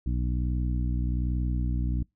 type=harmonic tone; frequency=61.2 Hz; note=B1; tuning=15 cents flat; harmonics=1 / 2 / 3 / 4 / 5; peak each=-26 / -32 / -36 / -38 / -40 dBFS; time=0.06-2.03 s; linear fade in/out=5 ms; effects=noise-tail reverb RT60 0.2 s tail -26 dB re dry